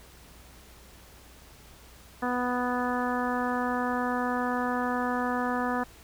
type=harmonic tone; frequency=247.3 Hz; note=B3; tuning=3 cents sharp; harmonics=1 / 2 / 3 / 4 / 5 / 6 / 7; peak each=-30 / -34 / -33 / -34 / -35 / -38 / -37 dBFS; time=2.22-5.84 s; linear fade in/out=10 ms; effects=added 60 Hz sine -54 dBFS peak until 6.03 s + pink hiss -53 dBFS RMS until 6.03 s